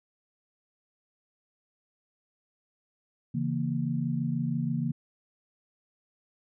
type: chord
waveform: sine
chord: A# diminished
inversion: first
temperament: equal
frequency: 138.59 / 164.81 / 233.1 Hz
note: C#3 / E3 / A#3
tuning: 0 / 0 / 0 cents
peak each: -31 dBFS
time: 3.34-4.92 s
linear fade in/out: 10 ms
effects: none